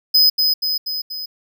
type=tone with echo; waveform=square; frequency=5030 Hz; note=D#8; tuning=18 cents sharp; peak=-10 dBFS; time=0.14-0.3 s; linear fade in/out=10 ms; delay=240 ms; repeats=4; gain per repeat=-4 dB; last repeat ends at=1.26 s; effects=none